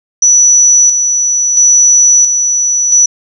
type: tone with tremolo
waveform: sine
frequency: 5920 Hz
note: F#8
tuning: in tune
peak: -3 dBFS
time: 0.22-3.06 s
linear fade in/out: 5 ms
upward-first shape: square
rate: 0.74 Hz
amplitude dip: 45%
effects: none